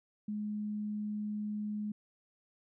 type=tone; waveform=sine; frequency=210 Hz; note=G#3; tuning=19 cents sharp; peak=-34 dBFS; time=0.28-1.92 s; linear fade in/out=5 ms; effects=none